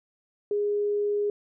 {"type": "tone", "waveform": "sine", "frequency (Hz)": 412.3, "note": "G#4", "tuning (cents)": -13, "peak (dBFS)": -23, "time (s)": [0.51, 1.3], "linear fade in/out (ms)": 2, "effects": []}